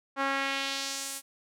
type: tone with band-pass filter sweep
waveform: sawtooth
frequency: 273.4 Hz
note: C#4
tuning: 24 cents flat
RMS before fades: -32 dBFS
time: 0.16-1.22 s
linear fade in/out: 50 ms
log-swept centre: 1200 to 11000 Hz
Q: 1.3
effects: none